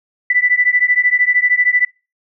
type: beating tone pair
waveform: sine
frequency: 1975.5 / 1988.5 Hz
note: B6 / B6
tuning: 0 / +11 cents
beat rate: 13 Hz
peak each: -14 / -14 dBFS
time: 0.3-1.85 s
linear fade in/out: 5 ms
effects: noise-tail reverb RT60 0.3 s tail -25 dB re dry